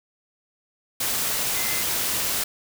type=tone in noise; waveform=sine; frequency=2064 Hz; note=C7; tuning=24 cents flat; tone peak=-33 dBFS; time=1.56-1.83 s; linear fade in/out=5 ms; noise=white; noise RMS=-25 dBFS; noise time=1-2.44 s; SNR=-11 dB; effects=none